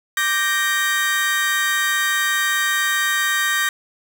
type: chord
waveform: 35% pulse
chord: G minor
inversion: second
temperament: equal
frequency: 1174.7 / 1568 / 1864.7 Hz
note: D6 / G6 / Bb6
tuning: 0 / 0 / 0 cents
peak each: -24 / -21 / -18 dBFS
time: 0.17-3.69 s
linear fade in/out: 2 ms
effects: none